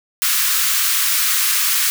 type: high-pass noise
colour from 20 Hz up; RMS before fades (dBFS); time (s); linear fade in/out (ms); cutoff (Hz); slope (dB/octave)
white; -17; 0.22-1.9; 0; 1100; 48
effects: none